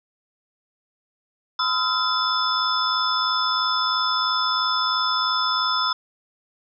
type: tone cluster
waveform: sine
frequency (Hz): 1014 / 1277 / 1380 / 3494 / 5220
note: B5 / D#6 / F6 / A7 / E8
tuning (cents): +45 / +45 / -21 / -13 / -18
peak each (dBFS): -26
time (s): 1.59-5.93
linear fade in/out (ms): 5
effects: none